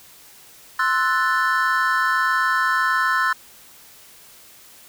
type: chord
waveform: triangle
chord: F# half-diminished seventh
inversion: second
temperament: equal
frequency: 1046.5 / 1318.5 / 1480 / 1760 Hz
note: C6 / E6 / F#6 / A6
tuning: 0 / 0 / 0 / 0 cents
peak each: -21 dBFS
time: 0.79-3.33 s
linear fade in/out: 5 ms
effects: white hiss -47 dBFS RMS until 4.88 s